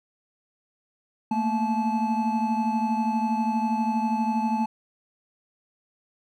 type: tone cluster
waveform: triangle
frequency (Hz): 222 / 234.4 / 866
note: A3 / A#3 / A5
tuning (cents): +16 / +10 / -28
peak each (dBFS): -24 / -27 / -24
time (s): 1.31-4.66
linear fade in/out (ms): 5
effects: none